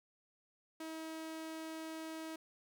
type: tone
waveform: sawtooth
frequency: 320 Hz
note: D#4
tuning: 49 cents sharp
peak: -39 dBFS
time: 0.8-2.36 s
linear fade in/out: 5 ms
effects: none